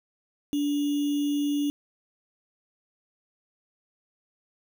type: tone with sample-and-hold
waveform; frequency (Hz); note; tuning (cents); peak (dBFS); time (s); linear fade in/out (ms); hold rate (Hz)
sine; 289.4; D4; -25; -23; 0.53-1.7; 0; 3150
effects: none